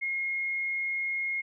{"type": "tone", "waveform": "sine", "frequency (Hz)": 2150, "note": "C7", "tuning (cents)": 47, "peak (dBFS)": -28, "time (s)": [0.01, 1.42], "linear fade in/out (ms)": 20, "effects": []}